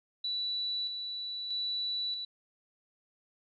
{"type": "tone with tremolo", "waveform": "sine", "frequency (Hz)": 3950, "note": "B7", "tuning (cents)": 0, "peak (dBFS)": -31, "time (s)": [0.24, 2.25], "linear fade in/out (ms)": 5, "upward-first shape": "square", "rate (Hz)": 0.79, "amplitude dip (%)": 40, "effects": []}